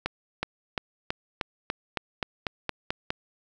accelerating click train, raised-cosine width 0.3 ms, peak -11 dBFS, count 12, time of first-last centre 0.06-3.104 s, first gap 370 ms, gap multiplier 0.94, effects none

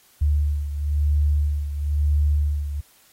sine beating tone pair, 73.42 / 74.42 Hz, D2 / D2, 0 / +24 cents, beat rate 1 Hz, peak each -19 / -25 dBFS, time 0.21-2.81 s, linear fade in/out 10 ms, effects white hiss -56 dBFS RMS until 3.12 s + AAC 48 kbps

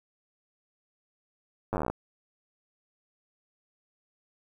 slowing click train, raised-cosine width 1 ms, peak -16 dBFS, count 14, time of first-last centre 1.73-1.9 s, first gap 9 ms, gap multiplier 1.06, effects 9-bit

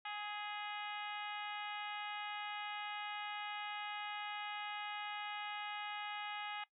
harmonic tone with a mistuned harmonic, 415.3 Hz, G#4, in tune, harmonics 2 / 3 / 4 / 5 / 6 / 7 / 8 / 9, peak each -45 / -49 / -50 / -50 / -52 / -52 / -55 / -60 dBFS, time 0.05-6.64 s, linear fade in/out 5 ms, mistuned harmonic 3, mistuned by +21 cents, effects noise-tail reverb RT60 0.1 s tail -18 dB re dry

